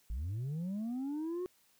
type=linear sweep; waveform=sine; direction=up; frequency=49 to 370 Hz; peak=-32 dBFS; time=0.1-1.46 s; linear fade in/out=0 ms; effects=tanh soft clip ceiling -34 dBFS + white hiss -69 dBFS RMS until 1.79 s